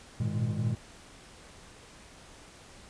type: tone cluster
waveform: triangle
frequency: 102.6 / 115.4 / 119.7 / 155.4 / 206.4 Hz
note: G#2 / A#2 / A#2 / D#3 / G#3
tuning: -21 / -17 / +46 / -2 / -10 cents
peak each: -33 / -30 / -32 / -34 / -34 dBFS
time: 0.2-0.75 s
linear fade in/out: 5 ms
effects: pink hiss -52 dBFS RMS until 2.89 s + resampled to 22050 Hz